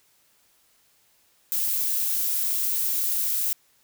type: noise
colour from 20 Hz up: violet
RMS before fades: -25 dBFS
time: 1.52-3.53 s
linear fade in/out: 0 ms
effects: white hiss -63 dBFS RMS until 3.83 s